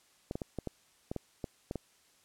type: clicks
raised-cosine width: 2 ms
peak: -22 dBFS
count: 10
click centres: 0.311 / 0.355 / 0.418 / 0.587 / 0.673 / 1.115 / 1.163 / 1.442 / 1.711 / 1.757 s
effects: white hiss -66 dBFS RMS until 2.24 s + low-pass 10000 Hz 12 dB/octave